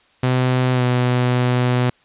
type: tone with pitch glide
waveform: sawtooth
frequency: 127.4 to 124.35 Hz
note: C3 to B2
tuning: -46 to +12 cents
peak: -11 dBFS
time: 0.23-1.9 s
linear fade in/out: 5 ms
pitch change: -42 cents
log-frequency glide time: 0.73-0.83 s
effects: white hiss -56 dBFS RMS until 2.04 s + resampled to 8000 Hz